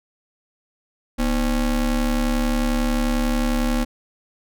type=ring-modulated tone; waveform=square; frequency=138.59 Hz; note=C#3; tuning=in tune; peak=-16 dBFS; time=1.18-3.85 s; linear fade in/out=20 ms; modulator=103 Hz; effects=none